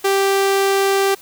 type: tone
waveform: sawtooth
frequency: 392 Hz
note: G4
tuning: in tune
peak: -10 dBFS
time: 0.04-1.15 s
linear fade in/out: 10 ms
effects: white hiss -44 dBFS RMS until 1.21 s